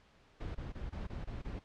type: noise bursts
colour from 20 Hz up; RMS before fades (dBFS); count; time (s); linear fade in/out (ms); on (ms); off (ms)
brown; -41; 7; 0.4-1.594; 10; 150; 24
effects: pink hiss -65 dBFS RMS until 1.64 s + low-pass 4000 Hz 12 dB/octave